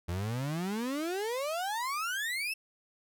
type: exponential sweep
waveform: 35% pulse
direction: up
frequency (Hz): 83.1 to 2700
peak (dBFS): -30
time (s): 0.08-2.54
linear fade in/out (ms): 10
effects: none